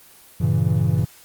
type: chord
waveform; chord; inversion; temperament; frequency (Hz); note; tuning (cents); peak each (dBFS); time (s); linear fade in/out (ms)
triangle; G diminished seventh; none; equal; 98 / 116.54 / 138.59 / 164.81; G2 / Bb2 / Db3 / Fb3; 0 / 0 / 0 / 0; -20; 0.4-1.05; 10
effects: white hiss -48 dBFS RMS until 1.24 s + Opus 24 kbps